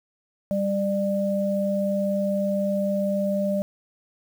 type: tone pair together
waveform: sine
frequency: 197.29 / 596 Hz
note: G3 / D5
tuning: +11 / +25 cents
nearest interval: octave + perfect fifth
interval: 1914 cents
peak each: -24 dBFS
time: 0.51-3.62 s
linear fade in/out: 0 ms
effects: 8-bit

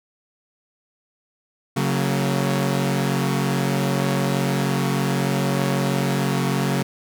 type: chord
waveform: sawtooth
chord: F# major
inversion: second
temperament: equal with one note detuned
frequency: 138.59 / 185 / 228.3 Hz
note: C#3 / F#3 / A#3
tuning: 0 / 0 / -36 cents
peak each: -18 / -20 / -23 dBFS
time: 1.76-6.83 s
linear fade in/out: 10 ms
effects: none

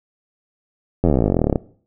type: slowing click train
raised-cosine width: 2 ms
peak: -3 dBFS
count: 28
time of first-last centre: 1.04-1.558 s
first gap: 11 ms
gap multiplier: 1.04
effects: noise-tail reverb RT60 0.5 s tail -19 dB re dry

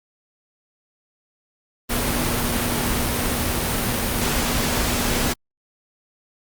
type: tone in noise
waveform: sine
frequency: 240.7 Hz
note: B3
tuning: 44 cents flat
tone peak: -29 dBFS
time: 1.89-5.34 s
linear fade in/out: 20 ms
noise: pink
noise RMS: -22 dBFS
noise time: 1.89-5.34 s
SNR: -10 dB
effects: Opus 32 kbps

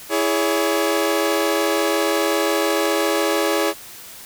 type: chord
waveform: sawtooth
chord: C# minor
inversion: first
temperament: equal with one note detuned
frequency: 329.6 / 415.3 / 565 Hz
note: E4 / G#4 / C#5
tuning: 0 / 0 / +33 cents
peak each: -18 dBFS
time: 0.09-3.74 s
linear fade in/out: 50 ms
effects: white hiss -39 dBFS RMS until 4.25 s

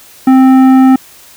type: tone with tanh clipping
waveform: sine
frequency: 262.1 Hz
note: C4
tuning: 3 cents sharp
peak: -4 dBFS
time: 0.27-0.96 s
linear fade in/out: 5 ms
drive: 12 dB
effects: white hiss -38 dBFS RMS until 1.36 s

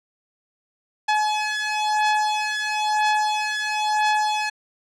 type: beating tone pair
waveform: sawtooth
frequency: 850 / 851 Hz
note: G#5 / G#5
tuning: +40 / +42 cents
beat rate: 1 Hz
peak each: -19 dBFS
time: 1.08-4.5 s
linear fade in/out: 10 ms
effects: low-pass 6000 Hz 12 dB/octave

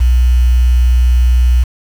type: tone with quantisation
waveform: sine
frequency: 61.3 Hz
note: B1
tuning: 12 cents flat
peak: -6 dBFS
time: 0-1.64 s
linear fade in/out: 10 ms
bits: 5
effects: none

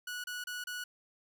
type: tone bursts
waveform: sawtooth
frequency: 1468 Hz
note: F#6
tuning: 14 cents flat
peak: -34 dBFS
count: 4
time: 0.07-0.84 s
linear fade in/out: 5 ms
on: 170 ms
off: 30 ms
effects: none

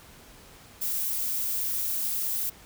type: noise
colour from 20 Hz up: violet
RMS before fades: -29 dBFS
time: 0.81-2.5 s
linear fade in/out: 10 ms
effects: pink hiss -51 dBFS RMS until 2.65 s

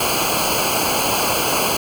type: noise with comb filter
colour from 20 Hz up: pink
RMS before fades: -19 dBFS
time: 0-1.77 s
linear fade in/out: 5 ms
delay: 0.54 ms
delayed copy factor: -0.95
effects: none

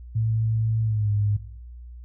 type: tone with pitch glide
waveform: sine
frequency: 111.5 to 103.43 Hz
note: A2 to G#2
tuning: +23 to -7 cents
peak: -20 dBFS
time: 0.15-1.37 s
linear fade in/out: 10 ms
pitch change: -130 cents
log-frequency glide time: 0.83-1.1 s
effects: noise-tail reverb RT60 0.7 s tail -20 dB re dry + added 60 Hz sine -38 dBFS peak until 2.04 s

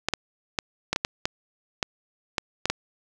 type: clicks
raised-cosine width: 0.2 ms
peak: -6 dBFS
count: 11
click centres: 0.086 / 0.137 / 0.588 / 0.93 / 0.961 / 1.049 / 1.255 / 1.828 / 2.382 / 2.656 / 2.7 s
effects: none

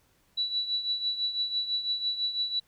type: tone with tremolo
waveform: sine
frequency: 3940 Hz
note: B7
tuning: 5 cents flat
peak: -24 dBFS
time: 0.37-2.6 s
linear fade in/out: 10 ms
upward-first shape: triangle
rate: 6 Hz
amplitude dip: 75%
effects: pink hiss -67 dBFS RMS until 2.67 s

